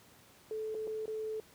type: tone with dropouts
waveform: sine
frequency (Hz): 435.6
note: A4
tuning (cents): -17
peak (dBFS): -35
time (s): 0.51-1.4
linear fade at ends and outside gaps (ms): 1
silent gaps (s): 0.745-0.75 / 0.871-0.876 / 1.057-1.079
effects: pink hiss -60 dBFS RMS until 1.54 s + high-pass 80 Hz 12 dB/octave